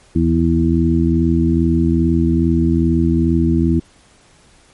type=harmonic tone with a mistuned harmonic; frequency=82.41 Hz; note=E2; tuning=in tune; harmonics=1 / 2 / 3 / 4; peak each=-17 / -17 / -17 / -17 dBFS; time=0.15-3.8 s; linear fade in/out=10 ms; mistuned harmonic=1; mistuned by=-74 cents; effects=pink hiss -50 dBFS RMS until 4.73 s + MP3 48 kbps